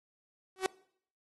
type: tone with exponential growth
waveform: sawtooth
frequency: 377.6 Hz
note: F#4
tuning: 35 cents sharp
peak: -20 dBFS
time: 0.56-0.66 s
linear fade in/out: 0 ms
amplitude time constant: 21 ms
effects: noise-tail reverb RT60 0.6 s tail -23 dB re dry + AAC 32 kbps